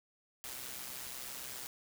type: noise with amplitude modulation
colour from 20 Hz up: white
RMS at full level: -42 dBFS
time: 0.44-1.67 s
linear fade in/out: 0 ms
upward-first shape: sine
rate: 128 Hz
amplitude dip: 55%
effects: none